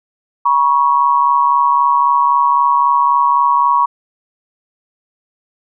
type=tone pair together; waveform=sine; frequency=964.9 / 1108.7 Hz; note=B5 / C#6; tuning=-41 / 0 cents; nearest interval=major second; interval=241 cents; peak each=-12 dBFS; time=0.45-3.86 s; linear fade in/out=10 ms; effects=none